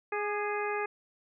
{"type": "harmonic tone with a mistuned harmonic", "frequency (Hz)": 415.5, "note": "G#4", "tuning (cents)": 1, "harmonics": [1, 2, 3, 4, 5, 6], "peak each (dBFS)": [-33, -36, -38, -39, -40, -41], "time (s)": [0.12, 0.86], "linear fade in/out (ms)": 5, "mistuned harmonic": 3, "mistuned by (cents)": -34, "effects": []}